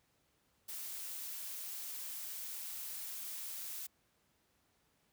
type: noise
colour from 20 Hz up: blue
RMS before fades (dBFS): -44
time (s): 0.68-3.87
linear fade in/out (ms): 10
effects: pink hiss -75 dBFS RMS until 5.12 s + high-pass 60 Hz 12 dB/octave